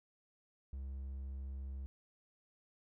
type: tone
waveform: triangle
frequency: 67.2 Hz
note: C2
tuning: 47 cents sharp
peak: -39 dBFS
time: 0.73-1.86 s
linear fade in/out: 0 ms
effects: none